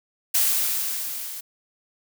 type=noise with level ramp; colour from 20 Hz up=blue; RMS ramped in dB=-19 to -35 dBFS; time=0.34-1.41 s; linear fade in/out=10 ms; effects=none